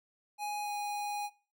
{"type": "tone with pitch glide", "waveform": "square", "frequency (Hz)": [831, 824.3], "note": ["G#5", "G#5"], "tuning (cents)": [1, -13], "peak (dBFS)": -35, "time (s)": [0.38, 1.3], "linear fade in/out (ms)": 50, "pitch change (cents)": -14, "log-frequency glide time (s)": [0.63, 0.71], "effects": ["noise-tail reverb RT60 0.4 s tail -22 dB re dry"]}